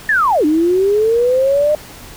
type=linear two-way sweep; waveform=sine; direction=down then up; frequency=1821 to 294.8 to 610 Hz; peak=-10 dBFS; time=0.09-1.75 s; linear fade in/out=2 ms; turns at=0.45 s; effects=pink hiss -36 dBFS RMS until 2.16 s